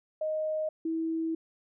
sine tone pair in turn, 622.3 / 324.8 Hz, D#5 / E4, 0 / -26 cents, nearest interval major seventh, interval 1126 cents, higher first, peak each -28 dBFS, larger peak neither, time 0.21-0.69 / 0.85-1.35 s, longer second, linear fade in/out 5 ms, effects none

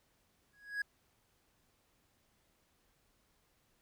triangle tone with exponential growth, 1661.2 Hz, G#6, in tune, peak -29 dBFS, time 0.53-0.82 s, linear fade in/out 5 ms, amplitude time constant 63 ms, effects pink hiss -74 dBFS RMS until 3.81 s

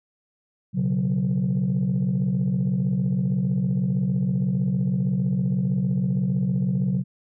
sine chord, B suspended second, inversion none, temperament just, 123.47 / 138.9 / 185.21 Hz, B2 / C#3 / F#3, 0 / +4 / +2 cents, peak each -26 / -23 / -21 dBFS, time 0.73-7.04 s, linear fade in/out 50 ms, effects tanh soft clip ceiling -16 dBFS

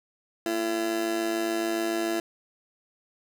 30% pulse tone with amplitude modulation, 337.8 Hz, E4, 42 cents sharp, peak -20 dBFS, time 0.46-2.2 s, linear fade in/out 2 ms, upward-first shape sine, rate 107 Hz, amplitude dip 65%, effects none

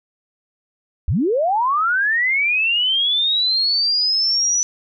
sine linear sweep, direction up, 53.3 to 5960 Hz, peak -15 dBFS, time 1.08-4.63 s, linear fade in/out 0 ms, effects none

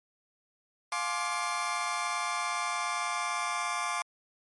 30% pulse chord, D half-diminished seventh, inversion first, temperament just, 704.8 / 845.8 / 1057.2 / 1174.7 Hz, F5 / Ab5 / C6 / D6, +16 / +31 / +18 / 0 cents, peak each -35 / -36 / -32 / -31 dBFS, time 0.92-4.02 s, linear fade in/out 2 ms, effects MP3 48 kbps

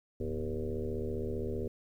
sine tone with frequency modulation, 241.8 Hz, B3, 36 cents flat, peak -32 dBFS, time 0.2-1.68 s, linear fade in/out 5 ms, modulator 75.4 Hz, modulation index 3.4, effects 11-bit

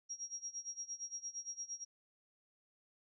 sine tone with tremolo, 5640 Hz, F8, 16 cents sharp, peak -39 dBFS, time 0.09-1.85 s, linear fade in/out 20 ms, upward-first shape sine, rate 8.7 Hz, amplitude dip 90%, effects none

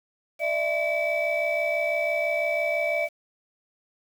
sine tone cluster, 598 / 664 / 2296 Hz, D5 / E5 / D7, +31 / +12 / -40 cents, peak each -26 dBFS, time 0.39-3.09 s, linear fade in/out 50 ms, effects tanh soft clip ceiling -17 dBFS + 8-bit

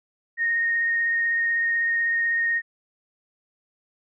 sine tone with vibrato, 1854 Hz, A#6, 10 cents flat, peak -20 dBFS, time 0.37-2.62 s, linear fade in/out 50 ms, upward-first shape sine, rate 16 Hz, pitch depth 11 cents each way, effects none

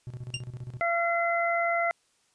triangle tone with tremolo, 123.47 Hz, B2, in tune, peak -32 dBFS, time 0.07-0.8 s, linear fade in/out 0 ms, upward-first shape square, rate 15 Hz, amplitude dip 75%
sawtooth tone with exponential decay, 2794 Hz, F7, in tune, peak -23 dBFS, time 0.34-0.44 s, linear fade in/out 2 ms, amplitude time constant 20 ms
harmonic tone, 682 Hz, F5, 41 cents flat, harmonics 1 / 2 / 3, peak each -26 / -31 / -29 dBFS, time 0.81-1.91 s, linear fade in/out 0 ms
effects white hiss -68 dBFS RMS until 2.34 s + resampled to 22050 Hz

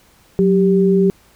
sine tone pair together, 184.41 / 392 Hz, F#3 / G4, -6 / 0 cents, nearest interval octave + minor second, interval 1306 cents, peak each -13 dBFS, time 0.39-1.1 s, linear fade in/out 0 ms, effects pink hiss -52 dBFS RMS until 1.35 s

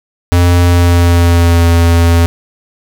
square tone with pitch glide, 87.7 to 84.71 Hz, F2 to E2, +8 to +48 cents, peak -6 dBFS, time 0.32-2.26 s, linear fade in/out 0 ms, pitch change -60 cents, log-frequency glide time 0.63-1.67 s, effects none

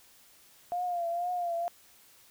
sine tone with vibrato, 698.5 Hz, F5, in tune, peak -29 dBFS, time 0.72-1.68 s, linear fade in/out 0 ms, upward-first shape triangle, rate 2.1 Hz, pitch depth 65 cents each way, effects white hiss -59 dBFS RMS until 2.3 s

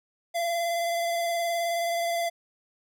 square tone with vibrato, 682 Hz, F5, 41 cents flat, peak -26 dBFS, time 0.34-2.3 s, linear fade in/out 20 ms, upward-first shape sine, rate 19 Hz, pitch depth 20 cents each way, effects none

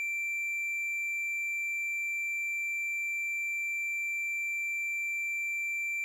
triangle tone, 2349 Hz, D7, in tune, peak -29 dBFS, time 0-6.04 s, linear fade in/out 0 ms, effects none

